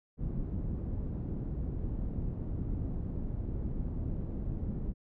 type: low-pass noise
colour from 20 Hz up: pink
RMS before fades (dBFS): -35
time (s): 0.17-4.94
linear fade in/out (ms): 50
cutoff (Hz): 230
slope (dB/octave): 12
effects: none